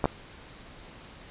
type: clicks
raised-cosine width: 1 ms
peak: -9 dBFS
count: 2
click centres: 0.042 / 0.056 s
effects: pink hiss -48 dBFS RMS until 1.3 s + resampled to 8000 Hz